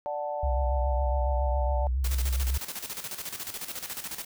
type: chord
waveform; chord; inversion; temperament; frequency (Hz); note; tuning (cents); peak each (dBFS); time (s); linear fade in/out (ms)
sine; D major; none; equal; 587.3 / 740 / 880; D5 / F#5 / A5; 0 / 0 / 0; -32 / -35 / -35; 0.06-1.87; 0
type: tone with vibrato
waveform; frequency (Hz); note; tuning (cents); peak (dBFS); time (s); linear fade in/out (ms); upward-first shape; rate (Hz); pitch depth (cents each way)
sine; 64.7; C2; -19; -24; 0.43-2.58; 5; sine; 7.2; 100
type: noise with tremolo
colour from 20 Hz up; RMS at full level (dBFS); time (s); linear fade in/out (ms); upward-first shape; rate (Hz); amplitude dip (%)
white; -35; 2.04-4.25; 5; square; 14; 65
effects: none